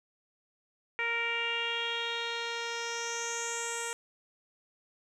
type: tone with low-pass filter sweep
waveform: 10% pulse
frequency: 466.2 Hz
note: A#4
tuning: in tune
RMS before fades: -34 dBFS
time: 0.99-3.93 s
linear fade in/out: 0 ms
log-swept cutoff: 2200 to 8700 Hz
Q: 4.6
effects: none